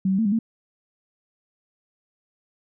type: tone with pitch steps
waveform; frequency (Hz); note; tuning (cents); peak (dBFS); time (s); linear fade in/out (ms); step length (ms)
sine; 190.4 / 191.7 / 224.3 / 200.1 / 225.4; F#3 / G3 / A3 / G3 / A3; +50 / -38 / +34 / +36 / +42; -18; 0.05-0.39; 5; 68
effects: none